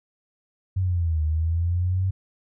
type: linear two-way sweep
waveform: sine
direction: down then up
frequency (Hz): 95.7 to 76.5 to 95.7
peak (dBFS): -20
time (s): 0.76-2.11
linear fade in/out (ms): 10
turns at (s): 1.23
effects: none